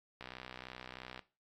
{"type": "click train", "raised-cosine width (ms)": 0.3, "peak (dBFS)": -29, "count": 63, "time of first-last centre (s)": [0.21, 1.193], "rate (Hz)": 63.1, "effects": ["noise-tail reverb RT60 0.3 s tail -17 dB re dry", "AAC 64 kbps"]}